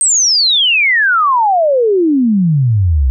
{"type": "exponential sweep", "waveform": "sine", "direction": "down", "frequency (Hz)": [8520, 61.74], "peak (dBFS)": -8, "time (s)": [0.01, 3.1], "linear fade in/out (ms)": 0, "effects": []}